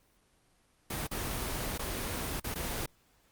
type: noise with dropouts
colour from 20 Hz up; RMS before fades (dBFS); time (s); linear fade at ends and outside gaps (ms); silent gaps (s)
pink; -35; 0.9-2.86; 5; 1.07-1.112 / 1.779-1.792 / 2.4-2.442 / 2.543-2.557
effects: pink hiss -68 dBFS RMS until 3.31 s + Opus 24 kbps